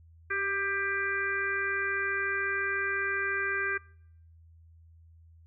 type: harmonic tone with a mistuned harmonic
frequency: 396.2 Hz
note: G4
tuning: 18 cents sharp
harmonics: 1 / 3 / 4 / 5 / 6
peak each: -37 / -37 / -30 / -36 / -38 dBFS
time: 0.3-3.78 s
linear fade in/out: 10 ms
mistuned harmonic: 1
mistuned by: -23 cents
effects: noise-tail reverb RT60 0.7 s tail -25 dB re dry + added 82 Hz sine -53 dBFS peak until 5.46 s

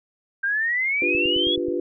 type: exponential sweep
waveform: sine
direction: up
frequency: 1568 to 3430 Hz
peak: -20 dBFS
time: 0.43-1.56 s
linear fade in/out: 10 ms
type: chord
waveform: sine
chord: G dominant seventh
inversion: second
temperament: equal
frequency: 293.7 / 349.2 / 392 / 493.9 Hz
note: D4 / F4 / G4 / B4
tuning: 0 / 0 / 0 / 0 cents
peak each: -29 / -25 / -30 / -29 dBFS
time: 1.02-1.8 s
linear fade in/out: 2 ms
type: click train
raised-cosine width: 5 ms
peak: -27 dBFS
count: 6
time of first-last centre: 1.15-1.684 s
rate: 9.36 Hz
effects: none

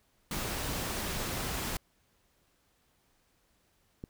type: noise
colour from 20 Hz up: pink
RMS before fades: -35 dBFS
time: 0.31-1.77 s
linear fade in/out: 2 ms
type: click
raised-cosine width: 3 ms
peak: -27 dBFS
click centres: 4.039 s
effects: pink hiss -71 dBFS RMS until 4.09 s

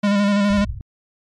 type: tone with vibrato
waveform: square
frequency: 202.7 Hz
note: G#3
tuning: 42 cents flat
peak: -15 dBFS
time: 0.03-0.65 s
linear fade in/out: 10 ms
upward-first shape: square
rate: 12 Hz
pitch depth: 26 cents each way
type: low-pass noise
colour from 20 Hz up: white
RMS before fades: -28 dBFS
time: 0.5-0.81 s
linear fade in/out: 2 ms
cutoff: 110 Hz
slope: 48 dB/octave
effects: low-pass 5000 Hz 12 dB/octave + MP3 64 kbps

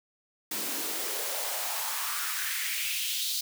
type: noise with high-pass filter sweep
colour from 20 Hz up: white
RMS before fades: -32 dBFS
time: 0.51-3.41 s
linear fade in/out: 5 ms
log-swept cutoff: 230 to 4200 Hz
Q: 3
effects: none

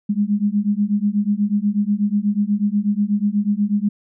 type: beating tone pair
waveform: sine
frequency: 201.7 / 209.9 Hz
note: G3 / G#3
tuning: +50 / +19 cents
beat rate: 8.2 Hz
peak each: -19 dBFS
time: 0.09-3.89 s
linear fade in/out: 10 ms
effects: none

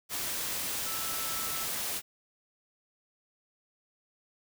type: tone in noise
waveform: sine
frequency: 1318.5 Hz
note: E6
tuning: in tune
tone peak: -42 dBFS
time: 0.84-1.68 s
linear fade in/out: 50 ms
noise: white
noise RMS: -34 dBFS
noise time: 0.09-2.02 s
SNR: -11 dB
effects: none

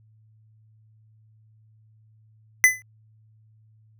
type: tone with exponential decay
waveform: square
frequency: 2014 Hz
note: B6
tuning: 33 cents sharp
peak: -9 dBFS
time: 2.64-2.82 s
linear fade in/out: 0 ms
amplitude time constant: 38 ms
effects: added 109 Hz sine -54 dBFS peak until 3.99 s

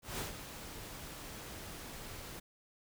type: noise with ADSR envelope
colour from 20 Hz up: pink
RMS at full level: -38 dBFS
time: 0.02-2.4 s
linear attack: 170 ms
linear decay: 130 ms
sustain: -9 dB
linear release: 9 ms
effects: none

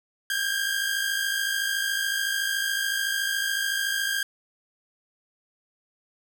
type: tone pair together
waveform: sawtooth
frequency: 1580.2 / 1634 Hz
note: G6 / G#6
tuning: +13 / -29 cents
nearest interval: minor second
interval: 58 cents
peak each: -24 dBFS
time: 0.3-4.23 s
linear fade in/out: 2 ms
effects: none

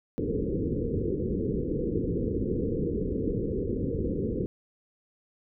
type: low-pass noise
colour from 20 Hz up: white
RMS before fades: -29 dBFS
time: 0.18-4.46 s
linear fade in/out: 0 ms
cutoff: 490 Hz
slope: 96 dB/octave
effects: none

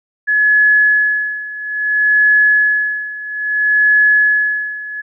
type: tone with tremolo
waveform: sine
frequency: 1700 Hz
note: G#6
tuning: 40 cents sharp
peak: -7 dBFS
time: 0.27-5.02 s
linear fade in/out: 20 ms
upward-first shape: sine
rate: 0.6 Hz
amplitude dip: 85%
effects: none

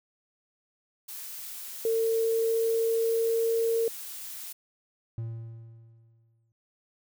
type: noise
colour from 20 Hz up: blue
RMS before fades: -40 dBFS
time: 1.08-4.53 s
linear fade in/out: 10 ms
type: tone with pitch glide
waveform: sine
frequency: 452.2 to 456.9 Hz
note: A4 to A#4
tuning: +47 to -35 cents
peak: -23 dBFS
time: 1.85-3.88 s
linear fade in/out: 2 ms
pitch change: +18 cents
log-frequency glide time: 2.07-3.66 s
type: tone with exponential decay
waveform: triangle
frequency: 114.2 Hz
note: A#2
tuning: 35 cents flat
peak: -28 dBFS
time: 5.18-6.52 s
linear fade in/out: 0 ms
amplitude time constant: 290 ms
effects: none

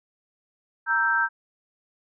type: chord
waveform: sine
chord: E diminished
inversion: second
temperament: equal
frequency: 932.3 / 1318.5 / 1568 Hz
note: Bb5 / E6 / G6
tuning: 0 / 0 / 0 cents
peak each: -27 / -27 / -21 dBFS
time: 0.86-1.29 s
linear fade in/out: 50 ms
effects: none

